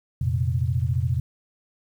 sine chord, F suspended fourth, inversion none, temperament equal, 87.31 / 116.54 / 130.81 Hz, F2 / Bb2 / C3, 0 / 0 / 0 cents, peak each -25 dBFS, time 0.21-1.2 s, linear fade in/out 5 ms, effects 9-bit

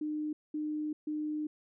sine tone bursts at uneven times, 303.6 Hz, D#4, 42 cents flat, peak -32 dBFS, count 3, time 0.01-0.33 / 0.54-0.93 / 1.07-1.47 s, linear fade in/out 5 ms, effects none

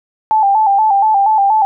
sine tone with vibrato, 830.6 Hz, G#5, in tune, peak -8 dBFS, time 0.31-1.65 s, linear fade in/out 0 ms, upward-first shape square, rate 4.2 Hz, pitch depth 80 cents each way, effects none

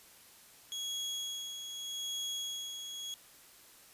30% pulse tone with tremolo, 3322 Hz, G#7, in tune, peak -32 dBFS, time 0.72-3.14 s, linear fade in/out 0 ms, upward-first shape sine, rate 0.82 Hz, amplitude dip 50%, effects white hiss -58 dBFS RMS until 3.93 s + resampled to 32000 Hz

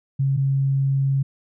sine tone pair in turn, 136.5 / 136.5 Hz, C#3 / C#3, -26 / -26 cents, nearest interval unison, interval 0 cents, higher neither, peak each -17 / -17 dBFS, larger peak neither, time 0.19-0.37 / 0.37-1.23 s, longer second, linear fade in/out 10 ms, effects none

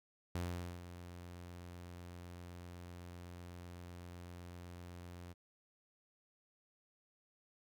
sawtooth tone with ADSR envelope, 87.9 Hz, F2, 12 cents sharp, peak -33 dBFS, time 0.35-5.34 s, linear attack 3 ms, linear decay 450 ms, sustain -12 dB, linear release 24 ms, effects none

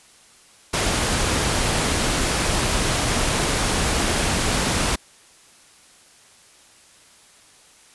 pink noise, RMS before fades -21 dBFS, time 0.73-4.96 s, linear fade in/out 10 ms, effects white hiss -51 dBFS RMS until 7.94 s + resampled to 24000 Hz

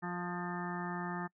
harmonic tone with a mistuned harmonic, 176.2 Hz, F3, 16 cents sharp, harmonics 1 / 2 / 4 / 5 / 6 / 7 / 8 / 9 / 10, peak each -39 / -44 / -47 / -44 / -51 / -45 / -56 / -50 / -46 dBFS, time 0.02-1.28 s, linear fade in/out 20 ms, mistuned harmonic 10, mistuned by +29 cents, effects noise-tail reverb RT60 0.1 s tail -25 dB re dry

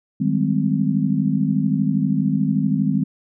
sine chord, Ab major seventh, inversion second, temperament just, 155.74 / 194.67 / 207.7 / 259.6 Hz, Eb3 / G3 / Ab3 / C4, +2 / -12 / 0 / -13 cents, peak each -22 dBFS, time 0.2-3.04 s, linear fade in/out 10 ms, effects none

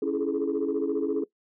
sine chord, A major seventh, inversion first, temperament equal with one note detuned, 277.2 / 329.6 / 415.3 / 430 Hz, C#4 / E4 / G#4 / A4, 0 / 0 / 0 / -40 cents, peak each -29 dBFS, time 0.02-1.24 s, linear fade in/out 5 ms, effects noise-tail reverb RT60 0.1 s tail -19 dB re dry + tanh soft clip ceiling -18 dBFS

